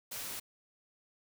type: noise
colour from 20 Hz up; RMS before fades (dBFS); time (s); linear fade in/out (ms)
white; -41; 0.11-0.4; 10
effects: none